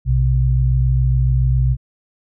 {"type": "tone pair together", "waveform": "sine", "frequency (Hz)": [60.7, 127.88], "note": ["B1", "C3"], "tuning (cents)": [-29, -39], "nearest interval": "octave + minor second", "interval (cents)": 1290, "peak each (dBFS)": -15, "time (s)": [0.05, 1.77], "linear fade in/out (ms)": 50, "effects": []}